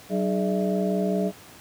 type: tone cluster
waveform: sine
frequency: 189 / 306 / 419 / 601 / 666 Hz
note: F#3 / D#4 / G#4 / D5 / E5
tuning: +37 / -29 / +15 / +40 / +18 cents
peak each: -24 / -32 / -28 / -31 / -30 dBFS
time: 0.09-1.32 s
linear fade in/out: 50 ms
effects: pink hiss -47 dBFS RMS until 1.6 s + high-pass 100 Hz 12 dB/octave